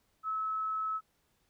sine tone, 1296 Hz, E6, 30 cents flat, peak -31 dBFS, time 0.23-1.01 s, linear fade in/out 50 ms, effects pink hiss -74 dBFS RMS until 1.49 s

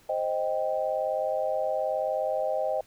sine chord, C minor, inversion none, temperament equal, 523.3 / 622.3 / 784 Hz, C5 / Eb5 / G5, 0 / 0 / 0 cents, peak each -30 / -28 / -32 dBFS, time 0.09-2.81 s, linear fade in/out 5 ms, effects pink hiss -59 dBFS RMS until 2.86 s

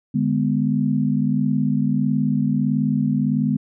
sine chord, G# diminished, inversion second, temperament just, 149.51 / 207.7 / 249.2 Hz, D3 / G#3 / B3, +31 / 0 / +16 cents, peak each -22 / -21 / -21 dBFS, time 0.14-3.57 s, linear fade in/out 10 ms, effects none

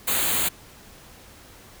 white band-stop noise, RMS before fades -23 dBFS, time 0.07-0.49 s, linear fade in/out 10 ms, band 4500 to 6500 Hz, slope 96 dB/octave, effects pink hiss -48 dBFS RMS until 1.8 s

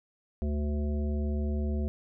harmonic tone with a mistuned harmonic, 73.42 Hz, D2, in tune, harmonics 1 / 3 / 5 / 7 / 9, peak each -28 / -34 / -40 / -45 / -46 dBFS, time 0.42-1.88 s, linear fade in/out 0 ms, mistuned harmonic 5, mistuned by +20 cents, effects none

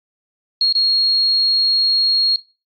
sine tone with dropouts, 4284 Hz, C8, 40 cents sharp, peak -12 dBFS, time 0.61-2.36 s, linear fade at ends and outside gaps 2 ms, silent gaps 0.726-0.751 s, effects noise-tail reverb RT60 0.3 s tail -18 dB re dry + AAC 64 kbps

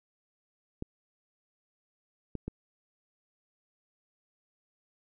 clicks, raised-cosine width 3 ms, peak -22 dBFS, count 3, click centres 0.824 / 2.353 / 2.48 s, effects none

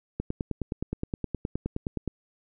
click train, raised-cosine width 3 ms, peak -16 dBFS, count 19, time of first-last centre 0.2-2.077 s, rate 9.59 Hz, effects none

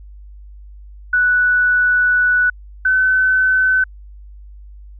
sine tone pair in turn, 1480 / 1518.1 Hz, F#6 / F#6, 0 / +44 cents, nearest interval unison, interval 44 cents, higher second, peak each -11 dBFS, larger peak neither, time 1.13-2.5 / 2.85-3.84 s, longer first, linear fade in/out 5 ms, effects added 50 Hz sine -35 dBFS peak until 4.99 s

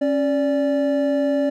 triangle tone pair together, 274.4 / 582 Hz, C#4 / D5, -17 / -16 cents, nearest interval octave + minor second, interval 1301 cents, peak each -18 dBFS, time 0.01-1.5 s, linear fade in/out 10 ms, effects none

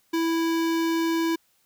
square tone with notch filter, 329.6 Hz, E4, in tune, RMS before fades -24 dBFS, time 0.13-1.36 s, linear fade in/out 10 ms, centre 9400 Hz, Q 1.6, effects white hiss -66 dBFS RMS until 1.65 s

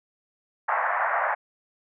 pink band-pass noise, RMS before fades -25 dBFS, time 0.68-1.35 s, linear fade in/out 10 ms, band 640 to 1900 Hz, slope 48 dB/octave, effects none

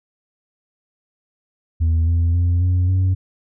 sine tone with pitch steps, 81.6 / 84.38 / 87.25 / 90.23 / 93.3 Hz, E2 / E2 / F2 / F#2 / F#2, -17 / +41 / -1 / -43 / +15 cents, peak -11 dBFS, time 1.8-3.15 s, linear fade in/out 20 ms, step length 270 ms, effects tanh soft clip ceiling -13 dBFS

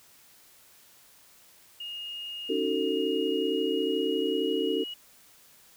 sine tone with pitch glide, 2851 to 2901 Hz, F7 to F#7, +35 to -35 cents, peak -35 dBFS, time 1.8-4.94 s, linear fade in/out 5 ms, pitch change +30 cents, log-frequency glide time 2.56-4.58 s
sine chord, D# half-diminished seventh, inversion third, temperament just, 280 / 311.1 / 373.4 / 448 Hz, C#4 / D#4 / F#4 / A4, +18 / 0 / +16 / +31 cents, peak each -32 / -32 / -31 / -29 dBFS, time 2.49-4.84 s, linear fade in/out 10 ms
effects white hiss -57 dBFS RMS until 5.76 s

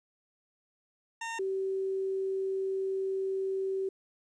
20% pulse / sine tone pair in turn, 914 / 384.3 Hz, A#5 / G4, -34 / -34 cents, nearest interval octave + minor third, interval 1500 cents, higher first, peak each -30 / -29 dBFS, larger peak second, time 1.21-1.39 / 1.39-3.89 s, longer second, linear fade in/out 5 ms, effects resampled to 22050 Hz + 11-bit

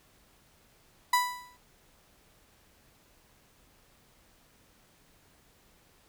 35% pulse tone with exponential decay, 987.8 Hz, B5, in tune, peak -18 dBFS, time 1.13-1.57 s, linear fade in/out 5 ms, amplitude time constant 94 ms, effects pink hiss -63 dBFS RMS until 6.08 s

